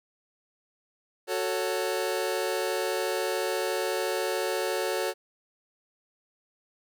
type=chord; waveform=sawtooth; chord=F# minor; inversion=none; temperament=just; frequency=370 / 444 / 555 Hz; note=F#4 / A4 / C#5; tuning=0 / +16 / +2 cents; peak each=-27 dBFS; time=1.27-5.14 s; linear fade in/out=50 ms; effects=none